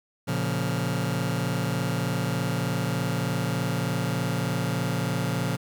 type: chord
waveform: sawtooth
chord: Bb minor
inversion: none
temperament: just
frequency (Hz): 116.54 / 139.85 / 174.81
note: Bb2 / Db3 / F3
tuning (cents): 0 / +16 / +2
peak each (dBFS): -25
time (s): 0.27-5.57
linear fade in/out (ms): 20
effects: 10-bit

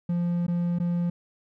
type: tone with dropouts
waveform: triangle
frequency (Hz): 173.6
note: F3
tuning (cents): -10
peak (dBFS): -21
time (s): 0.09-1.1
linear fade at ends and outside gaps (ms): 5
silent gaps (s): 0.467-0.48 / 0.787-0.799
effects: none

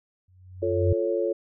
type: tone with exponential growth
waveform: sine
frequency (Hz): 92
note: F#2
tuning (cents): -9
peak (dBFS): -17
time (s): 0.28-0.93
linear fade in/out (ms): 5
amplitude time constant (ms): 140
type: chord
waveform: sine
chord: F augmented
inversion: none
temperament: equal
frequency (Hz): 349.2 / 440 / 554.4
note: F4 / A4 / C#5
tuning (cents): 0 / 0 / 0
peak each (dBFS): -27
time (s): 0.62-1.33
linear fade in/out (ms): 10
effects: none

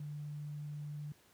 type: tone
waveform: sine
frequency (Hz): 147.8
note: D3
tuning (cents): +11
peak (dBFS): -40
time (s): 0-1.12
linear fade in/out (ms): 2
effects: pink hiss -66 dBFS RMS until 1.33 s + high-pass 80 Hz 12 dB/octave

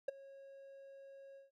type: tone with ADSR envelope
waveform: triangle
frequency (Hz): 547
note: C#5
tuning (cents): -23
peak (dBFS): -29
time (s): 0.08-1.51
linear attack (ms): 6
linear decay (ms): 13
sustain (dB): -22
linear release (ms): 150
effects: none

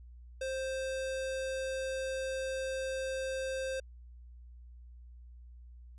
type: tone with sample-and-hold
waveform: sine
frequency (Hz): 528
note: C5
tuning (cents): +16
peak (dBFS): -33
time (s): 0.41-3.8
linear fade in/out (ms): 5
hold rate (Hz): 2100
effects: added 60 Hz sine -49 dBFS peak until 5.98 s + resampled to 22050 Hz

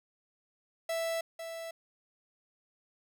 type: tone with echo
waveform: 45% pulse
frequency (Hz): 660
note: E5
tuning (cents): +2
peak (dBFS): -31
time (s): 0.89-1.21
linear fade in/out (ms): 5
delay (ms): 500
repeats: 1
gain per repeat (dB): -8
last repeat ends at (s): 1.71
effects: none

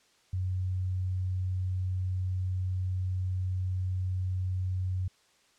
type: tone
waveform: sine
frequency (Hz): 92.5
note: F#2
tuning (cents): 0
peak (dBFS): -28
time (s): 0.33-5.08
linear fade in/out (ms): 5
effects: white hiss -65 dBFS RMS until 5.58 s + low-pass 7000 Hz 12 dB/octave

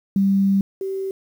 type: tone pair in turn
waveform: sine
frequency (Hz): 196 / 385.6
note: G3 / G4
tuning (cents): 0 / -28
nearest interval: octave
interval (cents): 1172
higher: second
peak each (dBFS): -14 / -23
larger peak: first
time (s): 0.16-0.61 / 0.81-1.11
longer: first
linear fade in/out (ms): 2
effects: 8-bit

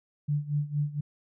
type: tone with tremolo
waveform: sine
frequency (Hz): 146.83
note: D3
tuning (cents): 0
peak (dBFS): -23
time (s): 0.28-1.01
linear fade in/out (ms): 10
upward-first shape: sine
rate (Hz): 4.3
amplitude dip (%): 85
effects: none

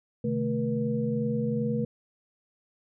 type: tone cluster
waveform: sine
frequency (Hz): 129.7 / 152.2 / 220.4 / 480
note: C3 / D#3 / A3 / B4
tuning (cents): -15 / -38 / +3 / -49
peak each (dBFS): -32 / -35 / -28 / -31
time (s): 0.24-1.85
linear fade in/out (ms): 5
effects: none

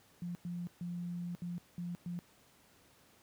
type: tone bursts at uneven times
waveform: sine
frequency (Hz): 174.61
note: F3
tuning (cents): 0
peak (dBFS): -37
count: 6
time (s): 0.22-0.35 / 0.45-0.67 / 0.81-1.35 / 1.42-1.58 / 1.78-1.95 / 2.06-2.19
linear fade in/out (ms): 0
effects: pink hiss -65 dBFS RMS until 3.22 s + high-pass 80 Hz 12 dB/octave

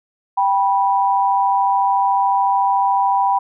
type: tone pair together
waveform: sine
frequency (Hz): 786.2 / 980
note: G5 / B5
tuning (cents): +5 / -14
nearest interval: major third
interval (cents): 381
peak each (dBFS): -16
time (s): 0.37-3.39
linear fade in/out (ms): 10
effects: none

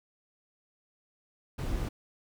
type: noise with amplitude modulation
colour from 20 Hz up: brown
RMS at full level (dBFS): -31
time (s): 1.58-1.89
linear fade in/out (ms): 10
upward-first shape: sine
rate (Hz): 283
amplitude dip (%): 30
effects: none

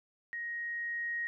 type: tone with level ramp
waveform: sine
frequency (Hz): 1879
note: A#6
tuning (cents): +13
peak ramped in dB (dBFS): -36 to -32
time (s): 0.33-1.27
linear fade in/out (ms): 0
effects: none

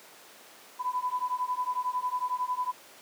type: beating tone pair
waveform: sine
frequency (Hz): 994 / 1005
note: B5 / B5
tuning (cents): +11 / +30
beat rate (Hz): 11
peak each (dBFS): -31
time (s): 0.79-2.72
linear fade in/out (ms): 20
effects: pink hiss -51 dBFS RMS until 3.01 s + high-pass 400 Hz 12 dB/octave

